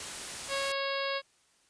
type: noise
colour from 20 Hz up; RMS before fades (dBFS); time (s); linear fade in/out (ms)
white; -39; 0-0.72; 2
type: harmonic tone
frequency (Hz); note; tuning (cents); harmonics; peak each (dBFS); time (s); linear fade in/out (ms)
550; C#5; -14; 1 / 2 / 3 / 4 / 5 / 6 / 7 / 8 / 9; -34 / -37 / -39 / -40 / -41 / -42 / -42 / -43 / -44; 0.48-1.22; 50
effects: white hiss -67 dBFS RMS until 1.69 s + resampled to 22050 Hz